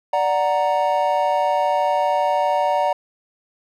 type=chord; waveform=triangle; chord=D augmented; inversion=none; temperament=equal; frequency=587.3 / 740 / 932.3 Hz; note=D5 / F#5 / A#5; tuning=0 / 0 / 0 cents; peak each=-19 dBFS; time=0.13-2.93 s; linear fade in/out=5 ms; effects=none